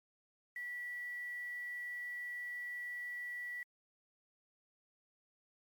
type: tone with quantisation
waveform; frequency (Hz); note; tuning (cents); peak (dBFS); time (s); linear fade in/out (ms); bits
sine; 1951; B6; -22; -40; 0.56-3.63; 2; 10
effects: MP3 96 kbps